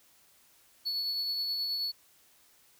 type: tone with tremolo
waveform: triangle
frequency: 4414 Hz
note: C#8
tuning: 8 cents flat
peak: -28 dBFS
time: 0.85-1.92 s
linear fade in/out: 20 ms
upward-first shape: sine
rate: 9.4 Hz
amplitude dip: 25%
effects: white hiss -63 dBFS RMS until 2.79 s